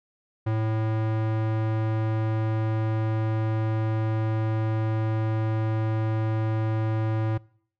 square tone with low-pass filter, 110 Hz, A2, in tune, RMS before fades -25 dBFS, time 0.46-7.38 s, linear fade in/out 10 ms, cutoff 1800 Hz, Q 0.62, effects noise-tail reverb RT60 0.6 s tail -24 dB re dry

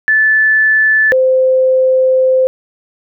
sine tone pair in turn, 1745 / 518.8 Hz, A6 / C5, -15 / -15 cents, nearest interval octave + major sixth, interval 2100 cents, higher first, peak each -7 dBFS, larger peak neither, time 0.08-1.12 / 1.12-2.47 s, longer second, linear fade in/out 0 ms, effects none

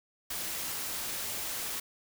white noise, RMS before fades -36 dBFS, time 0.3-1.8 s, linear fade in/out 5 ms, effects none

